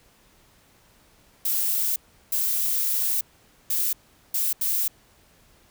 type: noise bursts at uneven times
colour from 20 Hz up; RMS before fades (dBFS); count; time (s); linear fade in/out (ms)
violet; -24; 5; 1.45-1.96 / 2.32-3.21 / 3.7-3.93 / 4.34-4.53 / 4.61-4.88; 5
effects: pink hiss -58 dBFS RMS until 5.7 s